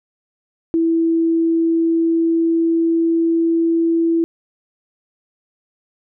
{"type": "tone with pitch glide", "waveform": "sine", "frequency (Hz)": [329.6, 331.9], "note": ["E4", "E4"], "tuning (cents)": [0, 12], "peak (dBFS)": -13, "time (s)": [0.74, 4.24], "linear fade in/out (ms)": 0, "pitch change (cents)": 12, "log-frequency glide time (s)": [1.23, 3.9], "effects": []}